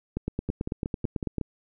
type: two click trains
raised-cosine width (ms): 3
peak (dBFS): -15 / -17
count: 12 / 6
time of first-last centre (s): 0.17-1.383 / 0.49-1.413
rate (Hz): 9.07 / 5.42
effects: none